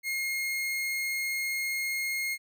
40% pulse tone, 2145 Hz, C7, 42 cents sharp, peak -28 dBFS, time 0.03-2.38 s, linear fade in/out 50 ms, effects none

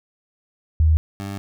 sine / 20% pulse tone pair in turn, 78.7 / 99.16 Hz, D#2 / G2, +20 / +20 cents, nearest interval major third, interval 400 cents, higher second, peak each -12 / -23 dBFS, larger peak first, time 0.8-0.97 / 1.2-1.38 s, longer second, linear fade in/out 0 ms, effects none

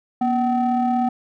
triangle ring-modulated tone, 259.1 Hz, C4, 17 cents flat, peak -12 dBFS, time 0.21-1.09 s, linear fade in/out 5 ms, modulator 500 Hz, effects none

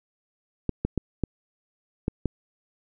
clicks, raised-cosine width 3 ms, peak -11 dBFS, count 6, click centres 0.693 / 0.85 / 0.977 / 1.237 / 2.081 / 2.257 s, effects none

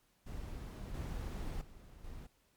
brown noise with level steps, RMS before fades -44 / -40 / -54 / -48 dBFS, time 0.26-2.27 s, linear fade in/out 10 ms, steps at 0.94 / 1.61 / 2.04 s, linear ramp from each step 5 ms, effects pink hiss -73 dBFS RMS until 2.56 s + MP3 96 kbps

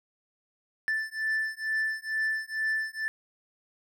triangle beating tone pair, 1760 / 1762.2 Hz, A6 / A6, 0 / +2 cents, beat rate 2.2 Hz, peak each -29 dBFS, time 0.88-3.08 s, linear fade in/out 0 ms, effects none

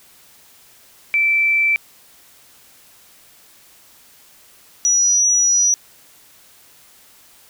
sine tone pair in turn, 2330 / 5851 Hz, D7 / F#8, -14 / -20 cents, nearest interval octave + major third, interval 1594 cents, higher second, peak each -13 / -12 dBFS, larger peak second, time 1.14-1.76 / 4.85-5.74 s, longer second, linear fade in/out 0 ms, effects white hiss -49 dBFS RMS until 7.49 s

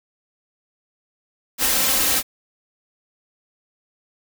white noise with comb filter, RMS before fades -19 dBFS, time 1.58-2.23 s, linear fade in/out 50 ms, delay 3.8 ms, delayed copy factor +0.9, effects none

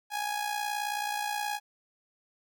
sawtooth tone with amplitude modulation, 830.6 Hz, G#5, in tune, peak -24 dBFS, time 0.1-1.6 s, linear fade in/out 50 ms, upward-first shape sine, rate 58.8 Hz, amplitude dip 60%, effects none

